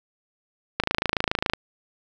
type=click train; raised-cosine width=0.3 ms; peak=-5 dBFS; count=21; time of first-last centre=0.8-1.535 s; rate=27.2 Hz; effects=none

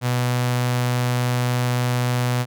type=tone with notch filter; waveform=sawtooth; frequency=123.47 Hz; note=B2; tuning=in tune; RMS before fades=-21 dBFS; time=0.01-2.46 s; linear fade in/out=50 ms; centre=320 Hz; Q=1.5; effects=none

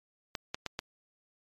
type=clicks; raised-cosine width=0.2 ms; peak=-16 dBFS; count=4; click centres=0.352 / 0.545 / 0.663 / 0.791 s; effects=MP3 96 kbps

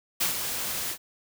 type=noise with ADSR envelope; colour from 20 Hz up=white; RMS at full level=-24 dBFS; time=0.2-0.98 s; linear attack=15 ms; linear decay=120 ms; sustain=-7 dB; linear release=79 ms; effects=none

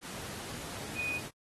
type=tone in noise; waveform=sine; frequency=2481 Hz; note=D#7; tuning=6 cents flat; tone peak=-32 dBFS; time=0.95-1.21 s; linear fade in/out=50 ms; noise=pink; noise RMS=-42 dBFS; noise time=0.01-1.31 s; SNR=+7 dB; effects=high-pass 80 Hz 12 dB/octave + AAC 32 kbps

